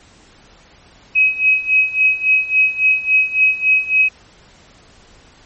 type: tone with tremolo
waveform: sine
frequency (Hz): 2543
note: D#7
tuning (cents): +37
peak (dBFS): -8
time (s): 1.15-4.09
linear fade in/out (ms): 10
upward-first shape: sine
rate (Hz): 3.6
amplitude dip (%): 85
effects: pink hiss -47 dBFS RMS until 5.45 s + MP3 32 kbps